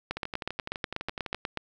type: two click trains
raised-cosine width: 0.3 ms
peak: -14 / -18 dBFS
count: 13 / 15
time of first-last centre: 0.11-1.573 / 0.17-1.346 s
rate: 8.2 / 11.9 Hz
effects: none